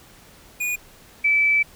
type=tone pair in turn; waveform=square / sine; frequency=2454 / 2311 Hz; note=D#7 / D7; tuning=-25 / -28 cents; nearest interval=minor second; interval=103 cents; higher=first; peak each=-23 / -15 dBFS; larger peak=second; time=0.6-0.76 / 1.24-1.63 s; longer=second; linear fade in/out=10 ms; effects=pink hiss -49 dBFS RMS until 1.75 s